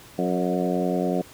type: harmonic tone with a mistuned harmonic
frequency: 90.4 Hz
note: F#2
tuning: 40 cents flat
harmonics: 2 / 3 / 4 / 5 / 6 / 7 / 8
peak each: -26 / -28 / -29 / -30 / -31 / -31 / -32 dBFS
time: 0.18-1.22 s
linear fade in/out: 10 ms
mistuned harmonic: 6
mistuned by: +23 cents
effects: pink hiss -47 dBFS RMS until 1.33 s + high-pass 60 Hz 12 dB/octave